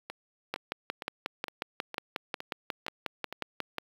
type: two click trains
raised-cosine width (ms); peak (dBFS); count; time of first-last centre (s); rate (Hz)
0.3; -21 / -15; 8 / 19; 0.1-3.326 / 0.54-3.783; 2.17 / 5.55
effects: high-pass 200 Hz 12 dB/octave + 7-bit

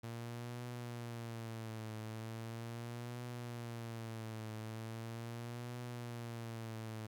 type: tone with vibrato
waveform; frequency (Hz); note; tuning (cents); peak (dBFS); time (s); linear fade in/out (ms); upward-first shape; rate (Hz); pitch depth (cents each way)
sawtooth; 115.4; A#2; -17; -39; 0.03-7.07; 10; triangle; 0.39; 99
effects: 13-bit

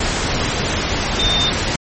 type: tone in noise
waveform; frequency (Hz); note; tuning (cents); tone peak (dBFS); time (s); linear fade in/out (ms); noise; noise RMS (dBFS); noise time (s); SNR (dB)
sine; 3613; A7; +45; -16; 1.19-1.5; 5; pink; -19; 0-1.76; 0
effects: MP3 32 kbps

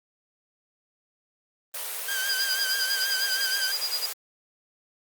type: high-pass noise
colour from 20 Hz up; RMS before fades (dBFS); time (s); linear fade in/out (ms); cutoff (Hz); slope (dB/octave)
white; -33; 1.74-4.13; 5; 410; 96
type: tone with vibrato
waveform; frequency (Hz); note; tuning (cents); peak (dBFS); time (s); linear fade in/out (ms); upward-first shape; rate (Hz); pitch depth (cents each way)
sawtooth; 1568; G6; 0; -24; 2.08-3.72; 5; sine; 6.2; 47
type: tone with tremolo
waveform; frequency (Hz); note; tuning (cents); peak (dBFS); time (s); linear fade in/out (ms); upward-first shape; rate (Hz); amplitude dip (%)
sine; 4879; D#8; -35; -24; 2.29-4.06; 5; sine; 9.8; 95
effects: Opus 32 kbps

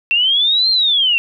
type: linear two-way sweep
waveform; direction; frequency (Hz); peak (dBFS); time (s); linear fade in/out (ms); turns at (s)
sine; up then down; 2678 to 4218 to 2678; -11; 0.11-1.18; 0; 0.7
effects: none

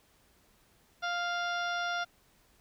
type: harmonic tone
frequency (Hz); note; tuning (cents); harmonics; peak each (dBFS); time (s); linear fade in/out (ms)
699; F5; +1; 1 / 2 / 3 / 4 / 5 / 6 / 7 / 8; -35 / -33 / -46 / -46 / -42 / -50 / -51 / -47; 1.02-2.05; 20
effects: pink hiss -66 dBFS RMS until 2.6 s

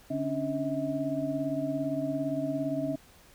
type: tone cluster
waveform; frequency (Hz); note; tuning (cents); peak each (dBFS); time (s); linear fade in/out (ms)
sine; 143.9 / 272.5 / 290 / 642; D3 / C#4 / D4 / E5; -35 / -29 / -22 / -46; -38 / -32 / -34 / -33; 0.1-2.96; 10
effects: pink hiss -57 dBFS RMS until 3.34 s

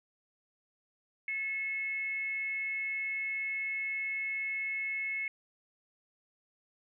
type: tone with frequency modulation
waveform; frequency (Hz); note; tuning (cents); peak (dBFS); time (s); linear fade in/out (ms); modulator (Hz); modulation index
sine; 2179; C#7; -30; -32; 1.28-5.28; 2; 443; 0.3
effects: none

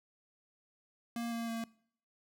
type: tone with pitch steps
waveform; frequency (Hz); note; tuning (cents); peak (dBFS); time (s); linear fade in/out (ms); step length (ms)
square; 234 / 231.2 / 228.4; A#3 / A#3 / A#3; +7 / -14 / -35; -36; 1.16-1.64; 2; 160
effects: noise-tail reverb RT60 0.6 s tail -22 dB re dry

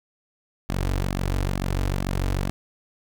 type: tone with flanger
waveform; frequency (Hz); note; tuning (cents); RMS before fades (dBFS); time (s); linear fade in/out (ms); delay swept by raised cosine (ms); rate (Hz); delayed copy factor
sawtooth; 46.81; F#1; +21; -25; 0.69-2.5; 0; 2 to 5.5; 2.2; -0.65
effects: none

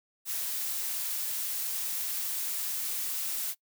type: noise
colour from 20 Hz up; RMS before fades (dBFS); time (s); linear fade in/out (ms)
blue; -33; 0.25-3.55; 50
effects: noise-tail reverb RT60 0.1 s tail -22 dB re dry

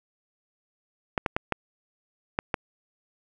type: clicks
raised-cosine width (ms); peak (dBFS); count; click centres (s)
0.5; -9; 6; 1.178 / 1.262 / 1.365 / 1.523 / 2.389 / 2.542
effects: none

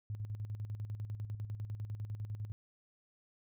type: tone with tremolo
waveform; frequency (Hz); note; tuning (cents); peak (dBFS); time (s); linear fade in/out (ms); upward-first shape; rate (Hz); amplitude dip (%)
sine; 105.2; G#2; +23; -36; 0.1-2.52; 0; square; 10; 60
effects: none

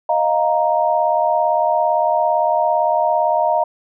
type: chord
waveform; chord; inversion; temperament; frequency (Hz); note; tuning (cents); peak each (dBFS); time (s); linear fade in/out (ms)
sine; Eb suspended second; none; just; 622.3 / 700 / 933.4; Eb5 / F5 / Bb5; 0 / +4 / +2; -18 / -18 / -18; 0.09-3.64; 5
effects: none

